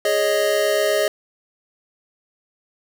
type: chord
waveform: square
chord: Ab suspended fourth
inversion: none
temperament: equal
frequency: 415.3 / 554.4 / 622.3 Hz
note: Ab4 / Db5 / Eb5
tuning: 0 / 0 / 0 cents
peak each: -23 / -24 / -20 dBFS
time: 0.05-1.08 s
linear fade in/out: 2 ms
effects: none